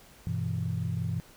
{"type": "chord", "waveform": "sine", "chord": "E minor", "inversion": "first", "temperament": "equal", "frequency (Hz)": [98, 123.47, 164.81], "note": ["G2", "B2", "E3"], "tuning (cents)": [0, 0, 0], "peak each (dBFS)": -32, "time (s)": [0.27, 1.2], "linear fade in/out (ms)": 0, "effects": ["tanh soft clip ceiling -20 dBFS", "pink hiss -55 dBFS RMS until 1.36 s"]}